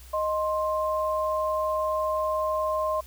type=tone pair together; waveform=sine; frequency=622.3 / 1054.2 Hz; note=D#5 / C6; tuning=0 / +13 cents; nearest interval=major sixth; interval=913 cents; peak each=-26 / -27 dBFS; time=0.13-3.01 s; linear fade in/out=10 ms; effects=added 62 Hz sine -45 dBFS peak until 3.06 s + white hiss -52 dBFS RMS until 3.06 s